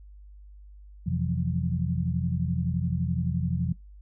sine tone cluster, 85.8 / 129.1 / 167.1 / 178.8 Hz, F2 / C3 / E3 / F3, -30 / -23 / +24 / +41 cents, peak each -30 dBFS, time 1.06-3.73 s, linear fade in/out 10 ms, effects noise-tail reverb RT60 0.2 s tail -26 dB re dry + added 50 Hz sine -45 dBFS peak until 4.01 s

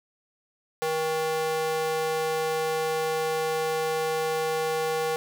square tone with high-pass filter, 158.6 Hz, D#3, 33 cents sharp, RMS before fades -27 dBFS, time 0.82-5.16 s, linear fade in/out 0 ms, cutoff 550 Hz, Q 2.5, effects none

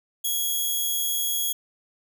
5% pulse tone, 3322 Hz, G#7, in tune, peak -15 dBFS, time 0.24-1.53 s, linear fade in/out 10 ms, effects none

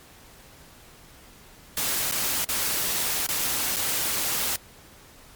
white noise with dropouts, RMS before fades -26 dBFS, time 1.77-4.56 s, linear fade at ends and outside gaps 2 ms, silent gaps 2.114-2.121 / 2.445-2.488 / 3.266-3.288 / 3.762-3.766 s, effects pink hiss -50 dBFS RMS until 5.35 s + MP3 96 kbps

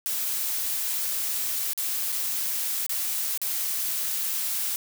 blue noise with dropouts, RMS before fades -28 dBFS, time 0.06-4.76 s, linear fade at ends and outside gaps 0 ms, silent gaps 1.734-1.777 / 2.12-2.125 / 2.865-2.894 / 3.376-3.416 s, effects none

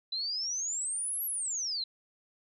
sine exponential two-way sweep, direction up then down, 3979 to 11840 to 3979 Hz, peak -31 dBFS, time 0.12-1.84 s, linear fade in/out 5 ms, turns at 1.25 s, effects none

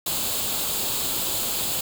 white noise with comb filter, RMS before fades -26 dBFS, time 0.06-1.81 s, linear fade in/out 5 ms, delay 0.26 ms, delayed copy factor +0.6, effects none

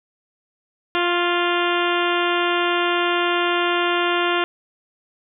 harmonic tone with a mistuned harmonic, 349.2 Hz, F4, in tune, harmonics 1 / 2 / 3 / 4 / 5 / 6 / 7 / 8 / 9 / 10, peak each -22 / -26 / -25 / -25 / -29 / -32 / -31 / -28 / -31 / -33 dBFS, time 0.95-4.44 s, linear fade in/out 0 ms, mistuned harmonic 3, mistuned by +17 cents, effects none

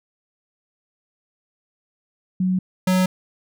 sine / square tone pair in turn, 185 / 185 Hz, F#3 / F#3, 0 / 0 cents, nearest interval unison, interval 0 cents, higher neither, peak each -17 / -16 dBFS, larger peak second, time 2.4-2.59 / 2.87-3.06 s, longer neither, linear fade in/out 5 ms, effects none

